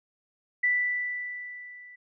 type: tone with level ramp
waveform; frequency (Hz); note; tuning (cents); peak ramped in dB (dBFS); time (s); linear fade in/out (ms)
sine; 1975.5; B6; 0; -20 to -46; 0.63-1.96; 10
effects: none